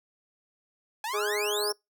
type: exponential sweep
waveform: sawtooth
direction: up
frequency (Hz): 832 to 5588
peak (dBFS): -27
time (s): 1.04-1.72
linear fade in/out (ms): 2
type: harmonic tone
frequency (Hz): 208.2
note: G#3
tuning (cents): +5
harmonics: 2 / 3 / 4 / 5 / 6 / 7 / 8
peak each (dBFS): -29 / -39 / -39 / -39 / -42 / -45 / -44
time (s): 1.13-1.73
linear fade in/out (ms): 20
effects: noise-tail reverb RT60 0.2 s tail -26 dB re dry